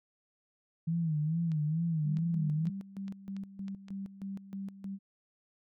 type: tone with vibrato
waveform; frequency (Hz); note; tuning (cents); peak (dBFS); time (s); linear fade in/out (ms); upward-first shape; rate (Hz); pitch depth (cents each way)
sine; 159.3; D#3; +41; -28; 0.87-2.7; 10; sine; 2.3; 110
type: clicks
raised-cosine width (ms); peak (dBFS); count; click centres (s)
0.2; -35; 7; 1.518 / 2.17 / 2.67 / 3.081 / 3.366 / 3.682 / 3.884
type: tone with tremolo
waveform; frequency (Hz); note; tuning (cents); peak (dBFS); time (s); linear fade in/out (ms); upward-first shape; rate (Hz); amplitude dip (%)
sine; 195.5; G3; -4; -36; 2.03-4.99; 50; square; 3.2; 75
effects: none